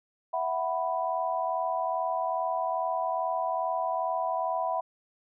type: chord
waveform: sine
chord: E suspended second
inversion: none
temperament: just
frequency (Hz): 659.3 / 741.7 / 988.9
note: E5 / F#5 / B5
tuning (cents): 0 / +4 / +2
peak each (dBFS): -31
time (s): 0.33-4.81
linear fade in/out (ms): 10
effects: none